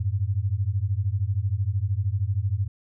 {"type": "beating tone pair", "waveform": "sine", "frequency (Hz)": [92.5, 105.5], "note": ["F#2", "G#2"], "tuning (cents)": [0, 28], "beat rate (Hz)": 13, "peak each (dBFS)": -25, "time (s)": [0, 2.68], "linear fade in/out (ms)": 10, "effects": []}